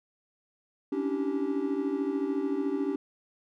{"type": "tone cluster", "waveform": "triangle", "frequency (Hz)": [276.1, 289.8, 325.3, 388.9], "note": ["C#4", "D4", "E4", "G4"], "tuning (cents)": [-7, -23, -23, -14], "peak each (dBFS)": [-31, -29, -37, -30], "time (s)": [0.92, 2.96], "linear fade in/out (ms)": 5, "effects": []}